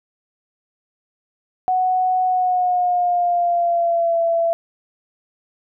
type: tone with pitch glide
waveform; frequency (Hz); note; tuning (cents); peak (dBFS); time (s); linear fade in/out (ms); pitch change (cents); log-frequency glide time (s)
sine; 740 to 670.8; F#5 to E5; 0 to +30; -15; 1.68-4.53; 0; -170; 2.25-4.19
effects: none